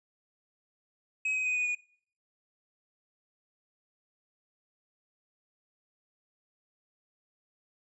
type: tone with pitch steps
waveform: triangle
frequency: 2544 / 2522 / 2500 / 2479 / 2457 Hz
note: D#7 / D#7 / D#7 / D#7 / D#7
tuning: +38 / +23 / +8 / -7 / -22 cents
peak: -26 dBFS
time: 1.25-1.75 s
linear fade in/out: 5 ms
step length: 100 ms
effects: noise-tail reverb RT60 0.5 s tail -20 dB re dry + resampled to 22050 Hz